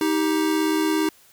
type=tone pair together; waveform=square; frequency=314.6 / 392 Hz; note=D#4 / G4; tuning=+19 / 0 cents; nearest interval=major third; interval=381 cents; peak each=-21 / -26 dBFS; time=0.01-1.09 s; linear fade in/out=2 ms; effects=white hiss -54 dBFS RMS until 1.32 s